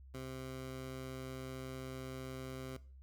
15% pulse tone, 130.81 Hz, C3, in tune, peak -37 dBFS, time 0.14-2.77 s, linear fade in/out 5 ms, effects noise-tail reverb RT60 0.4 s tail -18 dB re dry + added 66 Hz sine -53 dBFS peak until 3.02 s

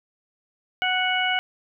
harmonic tone with a mistuned harmonic, 740 Hz, F#5, in tune, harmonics 1 / 2 / 3 / 4, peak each -26 / -26 / -26 / -26 dBFS, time 0.82-1.39 s, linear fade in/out 0 ms, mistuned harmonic 4, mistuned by -15 cents, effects none

